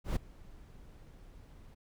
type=noise with ADSR envelope; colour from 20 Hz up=brown; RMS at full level=-29 dBFS; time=0.04-1.75 s; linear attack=120 ms; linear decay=10 ms; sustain=-24 dB; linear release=15 ms; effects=none